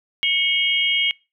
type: tone cluster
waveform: sine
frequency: 2218 / 2875 / 3222 Hz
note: C#7 / F7 / G7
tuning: 0 / +50 / +47 cents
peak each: -21 dBFS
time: 0.23-1.11 s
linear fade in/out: 0 ms
effects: noise-tail reverb RT60 0.3 s tail -25 dB re dry